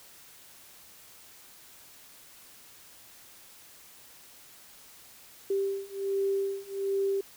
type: beating tone pair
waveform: sine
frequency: 392 / 393.3 Hz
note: G4 / G4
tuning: 0 / +6 cents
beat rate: 1.3 Hz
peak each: -31 / -30 dBFS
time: 5.5-7.21 s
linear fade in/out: 5 ms
effects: white hiss -53 dBFS RMS until 7.36 s